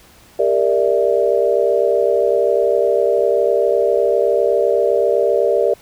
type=chord; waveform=sine; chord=E half-diminished seventh; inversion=first; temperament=equal with one note detuned; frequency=398.4 / 466.2 / 587.3 / 659.3 Hz; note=G4 / Bb4 / D5 / E5; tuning=+28 / 0 / 0 / 0 cents; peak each=-18 / -17 / -17 / -21 dBFS; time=0.39-5.74 s; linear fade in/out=5 ms; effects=pink hiss -47 dBFS RMS until 5.81 s